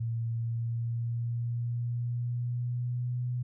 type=tone with pitch glide; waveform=sine; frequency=115.2 to 123.47 Hz; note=A#2 to B2; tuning=-20 to 0 cents; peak=-29 dBFS; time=0-3.43 s; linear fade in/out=10 ms; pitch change=+120 cents; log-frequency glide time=0.29-3.22 s; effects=none